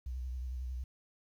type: tone with vibrato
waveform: sine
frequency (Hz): 63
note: B1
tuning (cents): +35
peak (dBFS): -36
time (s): 0.06-0.84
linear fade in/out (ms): 5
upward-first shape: sine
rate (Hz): 11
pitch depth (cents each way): 63
effects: 11-bit